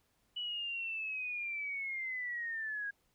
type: linear sweep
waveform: sine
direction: down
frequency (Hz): 2960 to 1626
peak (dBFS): -36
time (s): 0.36-2.91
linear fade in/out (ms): 10
effects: pink hiss -75 dBFS RMS until 3.14 s